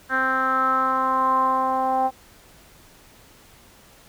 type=tone with low-pass filter sweep; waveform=10% pulse; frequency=261.8 Hz; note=C4; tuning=1 cent sharp; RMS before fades=-21 dBFS; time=0.09-2.11 s; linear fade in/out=50 ms; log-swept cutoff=1600 to 820 Hz; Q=6.9; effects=pink hiss -51 dBFS RMS until 4.08 s